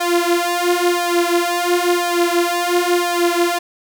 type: tone with flanger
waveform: sawtooth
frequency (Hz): 349.2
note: F4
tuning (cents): 0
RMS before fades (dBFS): -17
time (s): 0-3.59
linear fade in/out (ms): 10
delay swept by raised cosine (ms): 1.6 to 7.5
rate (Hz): 0.97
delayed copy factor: +0.95
effects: none